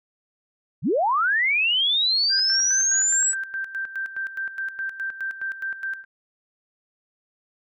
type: linear sweep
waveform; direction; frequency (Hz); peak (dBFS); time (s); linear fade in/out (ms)
sine; up; 98 to 7960; -18; 0.82-3.35; 50
type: tone with tremolo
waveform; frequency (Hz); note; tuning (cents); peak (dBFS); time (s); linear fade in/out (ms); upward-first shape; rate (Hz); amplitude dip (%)
sine; 1568; G6; 0; -25; 2.29-6.05; 50; square; 4.8; 70
effects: none